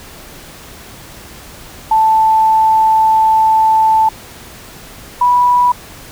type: tone pair in turn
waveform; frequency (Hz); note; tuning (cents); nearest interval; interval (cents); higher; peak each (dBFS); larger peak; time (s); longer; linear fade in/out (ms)
sine; 880 / 980.4; A5 / B5; 0 / -13; major second; 187; second; -7; neither; 1.91-4.09 / 5.21-5.72; first; 5
effects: pink hiss -35 dBFS RMS until 6.11 s